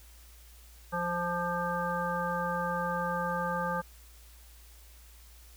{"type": "harmonic tone with a mistuned harmonic", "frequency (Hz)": 174.8, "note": "F3", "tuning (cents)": 2, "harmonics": [1, 3, 5, 7, 9], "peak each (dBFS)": [-36, -35, -35, -35, -37], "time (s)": [0.92, 3.82], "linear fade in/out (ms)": 20, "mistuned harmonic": 7, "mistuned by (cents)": -29, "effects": ["added 58 Hz sine -52 dBFS peak until 5.56 s", "white hiss -58 dBFS RMS until 5.56 s"]}